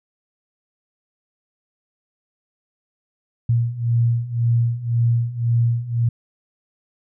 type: beating tone pair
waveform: sine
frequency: 116.54 / 118.44 Hz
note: A#2 / A#2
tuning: 0 / +28 cents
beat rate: 1.9 Hz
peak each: -21 / -18 dBFS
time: 3.49-6.09 s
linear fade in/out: 5 ms
effects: none